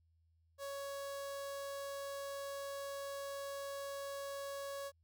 sawtooth tone with notch filter, 557 Hz, C#5, 8 cents sharp, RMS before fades -44 dBFS, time 0.58-4.92 s, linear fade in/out 50 ms, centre 2400 Hz, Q 1.6, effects added 82 Hz sine -70 dBFS peak until 5.03 s

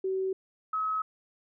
sine tone pair in turn, 380 / 1281.3 Hz, F#4 / E6, +46 / -50 cents, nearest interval octave + major sixth, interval 2104 cents, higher second, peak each -27 dBFS, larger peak neither, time 0.04-0.33 / 0.73-1.02 s, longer neither, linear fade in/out 5 ms, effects none

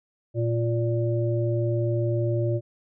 harmonic tone, 116.54 Hz, A#2, in tune, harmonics 1 / 3 / 5, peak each -23 / -28 / -30 dBFS, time 0.34-2.61 s, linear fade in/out 50 ms, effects none

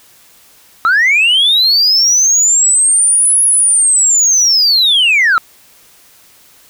sine linear two-way sweep, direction up then down, 1275 to 10548 to 1275 Hz, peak -5 dBFS, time 0.85-5.38 s, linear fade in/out 0 ms, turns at 3.44 s, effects tanh soft clip ceiling -5 dBFS + white hiss -45 dBFS RMS until 6.69 s

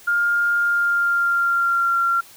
sine tone with pitch glide, 1409 to 1376 Hz, F6 to F6, +15 to -26 cents, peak -16 dBFS, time 0.07-2.21 s, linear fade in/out 10 ms, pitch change -41 cents, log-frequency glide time 0.56-1.99 s, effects white hiss -46 dBFS RMS until 2.36 s

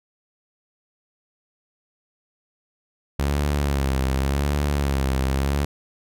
sawtooth tone with vibrato, 69.3 Hz, C#2, in tune, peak -16 dBFS, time 3.19-5.65 s, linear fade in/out 5 ms, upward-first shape sine, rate 0.88 Hz, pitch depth 84 cents each way, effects none

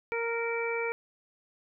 harmonic tone, 463.9 Hz, A#4, 8 cents flat, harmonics 1 / 2 / 3 / 4 / 5, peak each -31 / -38 / -39 / -43 / -34 dBFS, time 0.12-0.92 s, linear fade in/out 0 ms, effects none

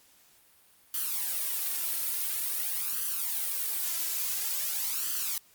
blue noise with flanger, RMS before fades -31 dBFS, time 0.94-5.38 s, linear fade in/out 2 ms, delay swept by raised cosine 0.65 to 3.05 ms, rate 0.48 Hz, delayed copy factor +0.75, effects white hiss -61 dBFS RMS until 5.54 s + Opus 48 kbps

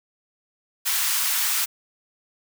white high-pass noise, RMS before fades -23 dBFS, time 0.85-1.66 s, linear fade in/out 20 ms, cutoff 970 Hz, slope 24 dB/octave, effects none

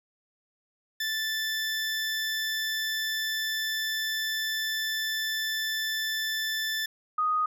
20% pulse / sine tone pair in turn, 1760 / 1244.2 Hz, A6 / D#6, 0 / 0 cents, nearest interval tritone, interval 600 cents, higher first, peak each -23 dBFS, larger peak neither, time 1-6.86 / 7.18-7.46 s, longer first, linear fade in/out 5 ms, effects none

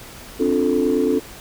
sine chord, D minor seventh, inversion third, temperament just, 264.3 / 293.7 / 352.4 / 440.5 Hz, C4 / D4 / F4 / A4, +18 / 0 / +16 / +2 cents, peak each -20 / -21 / -22 / -19 dBFS, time 0.39-1.2 s, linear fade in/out 20 ms, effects tanh soft clip ceiling -8 dBFS + pink hiss -39 dBFS RMS until 1.4 s

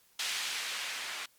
violet noise with low-pass filter sweep, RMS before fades -37 dBFS, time 0.19-1.26 s, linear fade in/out 5 ms, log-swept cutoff 3100 to 1900 Hz, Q 0.91, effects white hiss -66 dBFS RMS until 1.38 s + Opus 48 kbps

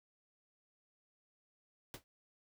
pink noise with exponential decay, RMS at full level -43 dBFS, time 1.94-2.04 s, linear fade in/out 0 ms, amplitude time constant 20 ms, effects none

